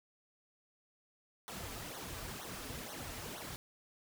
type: noise with flanger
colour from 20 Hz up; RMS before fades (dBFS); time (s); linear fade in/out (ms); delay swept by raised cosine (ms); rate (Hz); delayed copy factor
pink; -45; 1.48-3.56; 0; 0.4 to 5.7; 2.1; -0.9
effects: none